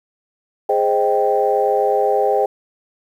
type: chord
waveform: sine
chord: Ab major seventh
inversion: none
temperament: equal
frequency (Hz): 415.3 / 523.3 / 622.3 / 784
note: Ab4 / C5 / Eb5 / G5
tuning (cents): 0 / 0 / 0 / 0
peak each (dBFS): -18 / -19 / -21 / -18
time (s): 0.69-2.46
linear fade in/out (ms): 5
effects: tanh soft clip ceiling -3 dBFS + 8-bit